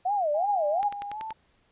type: tone with vibrato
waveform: sine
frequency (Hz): 698.5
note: F5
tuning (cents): 0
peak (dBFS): -23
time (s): 0.05-0.89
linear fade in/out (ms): 10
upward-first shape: sine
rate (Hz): 2.8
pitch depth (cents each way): 300
type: tone with pitch glide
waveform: sine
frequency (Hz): 813 to 881.5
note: G#5 to A5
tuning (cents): -37 to +3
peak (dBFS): -33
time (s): 0.34-1.33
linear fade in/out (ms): 10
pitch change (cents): +140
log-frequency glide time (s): 1.1-1.21
type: click train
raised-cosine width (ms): 0.3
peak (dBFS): -23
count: 6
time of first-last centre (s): 0.83-1.306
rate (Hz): 10.5
effects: pink hiss -66 dBFS RMS until 1.71 s + resampled to 8000 Hz